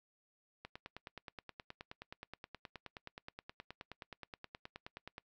click train, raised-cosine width 0.3 ms, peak -30 dBFS, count 44, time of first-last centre 0.65-5.181 s, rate 9.49 Hz, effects noise-tail reverb RT60 0.1 s tail -24 dB re dry

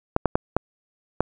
clicks, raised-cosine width 1 ms, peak -4 dBFS, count 5, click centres 0.164 / 0.257 / 0.355 / 0.566 / 1.206 s, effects none

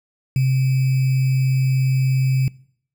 sine tone with sample-and-hold, 131.5 Hz, C3, 9 cents sharp, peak -14 dBFS, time 0.36-2.48 s, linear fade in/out 2 ms, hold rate 2450 Hz, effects noise-tail reverb RT60 0.6 s tail -23 dB re dry

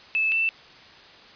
sine tone pair in turn, 2619 / 2663 Hz, E7 / E7, -12 / +17 cents, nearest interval unison, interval 29 cents, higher second, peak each -20 dBFS, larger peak neither, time 0.15-0.32 / 0.32-0.49 s, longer neither, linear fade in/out 0 ms, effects white hiss -48 dBFS RMS until 1.35 s + resampled to 11025 Hz

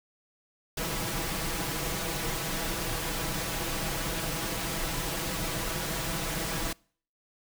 pink noise with comb filter, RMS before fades -32 dBFS, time 0.77-6.73 s, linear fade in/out 5 ms, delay 6.1 ms, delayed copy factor +0.65, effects noise-tail reverb RT60 0.5 s tail -26 dB re dry

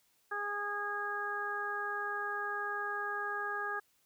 harmonic tone, 410.8 Hz, G#4, 19 cents flat, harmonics 1 / 2 / 3 / 4, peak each -43 / -42 / -39 / -37 dBFS, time 0.31-3.8 s, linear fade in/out 10 ms, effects white hiss -72 dBFS RMS until 4.05 s

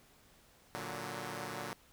5% pulse chord, Bb augmented, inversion none, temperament equal, 116.54 / 146.83 / 185 Hz, Bb2 / D3 / F#3, 0 / 0 / 0 cents, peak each -33 dBFS, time 0.75-1.73 s, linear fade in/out 0 ms, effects pink hiss -64 dBFS RMS until 1.92 s

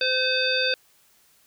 harmonic tone, 515 Hz, C5, 28 cents flat, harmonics 1 / 3 / 5 / 7 / 9, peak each -27 / -27 / -27 / -27 / -27 dBFS, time 0.01-0.74 s, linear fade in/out 2 ms, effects white hiss -60 dBFS RMS until 1.46 s

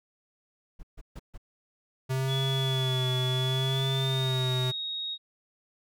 brown noise bursts, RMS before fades -41 dBFS, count 4, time 0.79-1.378 s, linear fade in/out 10 ms, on 42 ms, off 140 ms
square tone with vibrato, 130.81 Hz, C3, in tune, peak -27 dBFS, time 2.09-4.72 s, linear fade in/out 20 ms, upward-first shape sine, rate 0.69 Hz, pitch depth 43 cents each way
sine tone with pitch glide, 3407 to 3759 Hz, G#7 to A#7, +44 to +14 cents, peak -31 dBFS, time 2.27-5.18 s, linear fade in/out 50 ms, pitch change +170 cents, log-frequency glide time 3.69-4.35 s
effects none

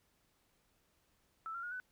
sine tone with pitch steps, 1318.5 / 1376.9 / 1437.8 / 1501.5 Hz, E6 / F6 / F6 / F#6, 0 / -25 / +50 / +25 cents, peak -40 dBFS, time 1.46-1.8 s, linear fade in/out 0 ms, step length 85 ms, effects pink hiss -75 dBFS RMS until 1.91 s

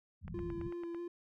white low-pass noise, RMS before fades -44 dBFS, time 0.21-0.72 s, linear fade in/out 50 ms, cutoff 210 Hz, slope 96 dB/octave
click train, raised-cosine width 0.5 ms, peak -36 dBFS, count 7, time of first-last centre 0.28-0.947 s, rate 9 Hz
triangle tone with vibrato, 343.2 Hz, F4, 30 cents flat, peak -37 dBFS, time 0.34-1.08 s, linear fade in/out 5 ms, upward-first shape square, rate 3.1 Hz, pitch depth 17 cents each way
effects none

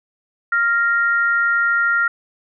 sine tone pair together, 1396.9 / 1864.7 Hz, F6 / A#6, 0 / 0 cents, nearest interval perfect fourth, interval 500 cents, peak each -15 / -21 dBFS, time 0.52-2.08 s, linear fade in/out 5 ms, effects none

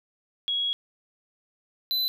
sine / square tone pair in turn, 3322 / 4017 Hz, G#7 / B7, 0 / +29 cents, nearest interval minor third, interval 329 cents, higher second, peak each -24 dBFS, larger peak neither, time 0.48-0.73 / 1.91-2.08 s, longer first, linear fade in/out 0 ms, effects 11-bit

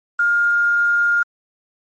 sine tone with quantisation, 1412 Hz, F6, 19 cents sharp, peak -13 dBFS, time 0.19-1.23 s, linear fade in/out 5 ms, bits 7, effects MP3 32 kbps

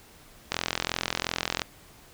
click train, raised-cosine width 0.2 ms, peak -8 dBFS, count 48, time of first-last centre 0.52-1.618 s, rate 42.8 Hz, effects pink hiss -53 dBFS RMS until 2.13 s

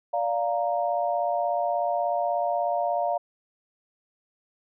sine chord, Bb major, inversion first, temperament just, 582.7 / 699.2 / 932.3 Hz, D5 / F5 / Bb5, -14 / +2 / 0 cents, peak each -28 / -25 / -31 dBFS, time 0.13-3.18 s, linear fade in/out 10 ms, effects none

